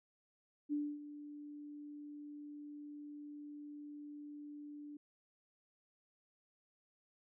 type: tone with ADSR envelope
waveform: sine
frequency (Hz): 293.7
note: D4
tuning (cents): 0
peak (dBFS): -33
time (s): 0.69-4.97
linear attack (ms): 36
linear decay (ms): 260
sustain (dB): -14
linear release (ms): 4
effects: none